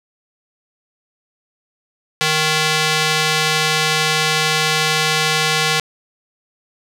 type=tone with band-pass filter; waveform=square; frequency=155.56 Hz; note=D#3; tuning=in tune; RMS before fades=-17 dBFS; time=2.21-5.8 s; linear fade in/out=0 ms; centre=3600 Hz; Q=0.76; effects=7-bit